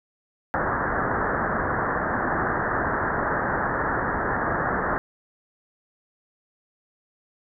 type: low-pass noise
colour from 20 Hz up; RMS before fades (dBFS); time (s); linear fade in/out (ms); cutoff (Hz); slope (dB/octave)
white; -25; 0.54-4.98; 0; 1800; 96
effects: none